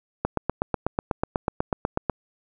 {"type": "click train", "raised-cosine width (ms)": 1, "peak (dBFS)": -8, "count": 16, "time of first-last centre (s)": [0.25, 2.097], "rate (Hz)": 8.12, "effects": []}